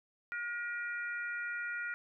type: harmonic tone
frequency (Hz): 477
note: A#4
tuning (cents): +40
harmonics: 3 / 4 / 5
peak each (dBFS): -37 / -42 / -46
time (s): 0.32-1.94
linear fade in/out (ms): 0
effects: none